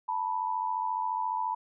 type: tone pair together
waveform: sine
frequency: 885.6 / 980 Hz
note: A5 / B5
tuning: +11 / -14 cents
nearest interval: major second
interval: 175 cents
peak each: -32 / -30 dBFS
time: 0.08-1.55 s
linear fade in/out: 10 ms
effects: none